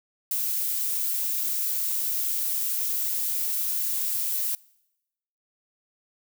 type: noise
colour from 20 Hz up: violet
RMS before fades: -27 dBFS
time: 0.31-4.55 s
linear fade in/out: 2 ms
effects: noise-tail reverb RT60 0.9 s tail -24 dB re dry